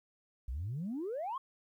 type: exponential sweep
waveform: sine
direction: up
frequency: 55.6 to 1123 Hz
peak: -34 dBFS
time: 0.48-1.38 s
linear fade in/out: 5 ms
effects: tanh soft clip ceiling -32 dBFS + 12-bit